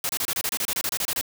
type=noise bursts; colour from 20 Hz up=white; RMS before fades=-26 dBFS; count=15; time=0.04-1.212 s; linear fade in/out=2 ms; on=52 ms; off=28 ms; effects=none